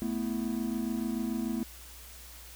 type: chord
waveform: triangle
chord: A suspended second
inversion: none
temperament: equal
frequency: 220 / 246.9 / 329.6 Hz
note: A3 / B3 / E4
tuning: 0 / 0 / 0 cents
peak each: -31 / -32 / -35 dBFS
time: 0.02-1.63 s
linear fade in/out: 0 ms
effects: added 60 Hz sine -50 dBFS peak until 2.55 s + white hiss -50 dBFS RMS until 2.55 s